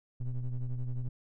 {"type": "ring-modulated tone", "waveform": "triangle", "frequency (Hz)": 64.6, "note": "C2", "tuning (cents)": -21, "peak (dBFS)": -26, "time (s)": [0.2, 1.09], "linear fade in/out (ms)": 10, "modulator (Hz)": 58.9, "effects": []}